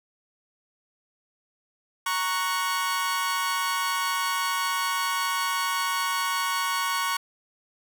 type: chord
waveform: sawtooth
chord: F# major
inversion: first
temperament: equal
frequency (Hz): 932.3 / 1108.7 / 1480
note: A#5 / C#6 / F#6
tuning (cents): 0 / 0 / 0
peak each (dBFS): -27 / -23 / -28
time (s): 2.06-7.17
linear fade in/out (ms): 5
effects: none